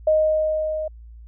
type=tone with level ramp; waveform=sine; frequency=622 Hz; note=D#5; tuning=1 cent flat; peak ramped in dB=-13 to -24 dBFS; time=0.07-0.88 s; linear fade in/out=5 ms; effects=added 57 Hz sine -39 dBFS peak until 1.27 s